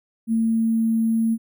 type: tone with sample-and-hold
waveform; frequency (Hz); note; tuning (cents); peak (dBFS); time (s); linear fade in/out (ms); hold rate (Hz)
sine; 225.4; A3; +42; -17; 0.27-1.38; 50; 11025
effects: none